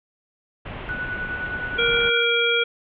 pink low-pass noise, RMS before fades -34 dBFS, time 0.65-2.1 s, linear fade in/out 10 ms, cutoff 3100 Hz, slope 48 dB/octave
sine tone with tremolo, 1480 Hz, F#6, in tune, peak -24 dBFS, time 0.89-2.23 s, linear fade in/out 0 ms, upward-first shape triangle, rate 9.6 Hz, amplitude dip 60%
harmonic tone, 470 Hz, A#4, 14 cents sharp, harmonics 1 / 3 / 5 / 7, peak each -23 / -23 / -23 / -23 dBFS, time 1.78-2.64 s, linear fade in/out 10 ms
effects none

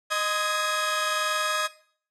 sawtooth tone cluster, 619 / 1032 / 1259 / 1659 Hz, D#5 / C6 / D#6 / G#6, -9 / -24 / +20 / -2 cents, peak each -27 / -33 / -24 / -25 dBFS, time 0.1-1.68 s, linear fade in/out 20 ms, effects noise-tail reverb RT60 0.5 s tail -17 dB re dry + low-pass 10000 Hz 12 dB/octave

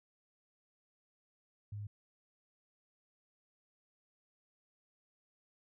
sine tone, 103.5 Hz, G#2, 5 cents flat, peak -40 dBFS, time 1.72-1.87 s, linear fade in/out 5 ms, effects none

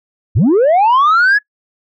sine linear sweep, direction up, 74.1 to 1714 Hz, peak -5 dBFS, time 0.35-1.39 s, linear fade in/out 20 ms, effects noise-tail reverb RT60 0.1 s tail -25 dB re dry + tanh soft clip ceiling -6 dBFS

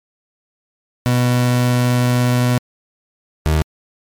30% pulse tone pair in turn, 123.47 / 77.78 Hz, B2 / D#2, 0 / 0 cents, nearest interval minor sixth, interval 800 cents, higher first, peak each -10 dBFS, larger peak neither, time 1.06-2.58 / 3.46-3.62 s, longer first, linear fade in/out 0 ms, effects MP3 96 kbps

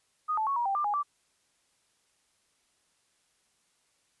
sine tone with pitch steps, 1240 / 872 / 1109 / 953 / 786 / 1190 / 825 / 1164 Hz, D#6 / A5 / C#6 / A#5 / G5 / D6 / G#5 / D6, -6 / -16 / 0 / +38 / +4 / +22 / -12 / -16 cents, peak -26 dBFS, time 0.28-1.032 s, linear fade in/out 20 ms, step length 94 ms, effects white hiss -71 dBFS RMS until 4.2 s + resampled to 24000 Hz

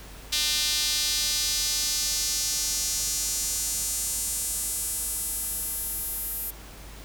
sawtooth tone with high-pass filter sweep, 300 Hz, D4, 37 cents sharp, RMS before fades -28 dBFS, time 0.32-6.51 s, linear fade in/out 10 ms, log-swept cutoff 3800 to 12000 Hz, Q 1.9, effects added 50 Hz sine -43 dBFS peak until 7.04 s + pink hiss -46 dBFS RMS until 7.04 s

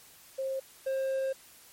sine / triangle tone pair in turn, 533 / 533 Hz, C5 / C5, +32 / +32 cents, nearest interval unison, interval 0 cents, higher neither, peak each -30 / -26 dBFS, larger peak second, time 0.38-0.6 / 0.86-1.33 s, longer second, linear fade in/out 10 ms, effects white hiss -55 dBFS RMS until 1.72 s + MP3 64 kbps

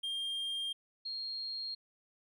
triangle / sine tone pair in turn, 3204 / 4240 Hz, G7 / C8, +37 / +22 cents, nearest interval perfect fourth, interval 485 cents, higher second, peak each -33 / -37 dBFS, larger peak first, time 0.03-0.73 / 1.05-1.75 s, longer neither, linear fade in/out 10 ms, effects none

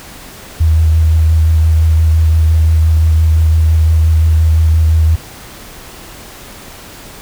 sine tone with vibrato, 79.9 Hz, D#2, 47 cents sharp, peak -6 dBFS, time 0.6-5.16 s, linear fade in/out 10 ms, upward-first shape sine, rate 5.8 Hz, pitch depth 19 cents each way, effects pink hiss -33 dBFS RMS until 7.21 s

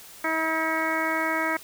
harmonic tone with a mistuned harmonic, 320.5 Hz, E4, 49 cents flat, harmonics 1 / 2 / 3 / 4 / 5 / 6 / 7, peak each -31 / -31 / -31 / -31 / -31 / -31 / -31 dBFS, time 0.24-1.57 s, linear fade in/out 5 ms, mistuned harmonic 7, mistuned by -25 cents, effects white hiss -46 dBFS RMS until 1.63 s

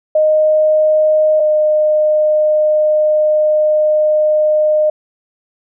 sine tone pair in turn, 618 / 611.6 Hz, D#5 / D#5, -12 / -30 cents, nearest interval unison, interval 18 cents, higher first, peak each -8 / -9 dBFS, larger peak first, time 0.15-1.4 / 1.4-4.9 s, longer second, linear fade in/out 5 ms, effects none

